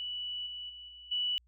sine tone with level steps, 2956 Hz, F#7, 2 cents flat, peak -35 / -39 / -45 / -48 / -29 dBFS, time 0-1.38 s, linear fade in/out 0 ms, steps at 0.46 / 0.69 / 0.88 / 1.11 s, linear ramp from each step 10 ms, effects added 60 Hz sine -63 dBFS peak until 1.47 s

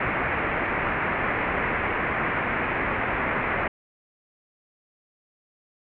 white low-pass noise, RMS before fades -26 dBFS, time 0-3.68 s, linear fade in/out 5 ms, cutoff 2300 Hz, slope 48 dB/octave, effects none

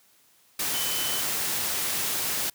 sine tone in noise, 3038 Hz, F#7, 45 cents sharp, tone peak -33 dBFS, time 0.74-1.21 s, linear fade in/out 5 ms, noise white, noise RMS -28 dBFS, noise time 0.59-2.5 s, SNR -8 dB, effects white hiss -61 dBFS RMS until 2.54 s + high-pass 80 Hz 12 dB/octave

